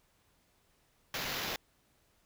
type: noise with sample-and-hold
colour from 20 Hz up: violet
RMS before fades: -37 dBFS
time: 1.14-1.56 s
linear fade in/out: 2 ms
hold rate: 8820 Hz
effects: pink hiss -71 dBFS RMS until 2.25 s